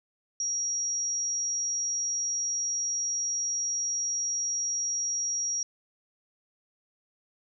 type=tone; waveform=sine; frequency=5680 Hz; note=F8; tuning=28 cents sharp; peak=-27 dBFS; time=0.4-5.63 s; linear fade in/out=2 ms; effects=none